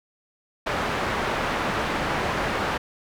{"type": "low-pass noise", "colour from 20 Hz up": "white", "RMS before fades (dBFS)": -26, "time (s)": [0.66, 2.78], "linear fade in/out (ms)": 10, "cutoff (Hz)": 1500, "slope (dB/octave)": 12, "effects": []}